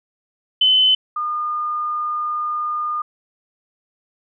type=tone pair in turn; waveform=sine; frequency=3037 / 1216.1 Hz; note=F#7 / D#6; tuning=+44 / -40 cents; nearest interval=octave + major third; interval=1584 cents; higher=first; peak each=-11 / -20 dBFS; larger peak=first; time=0.61-0.95 / 1.16-3.02 s; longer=second; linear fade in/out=5 ms; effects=none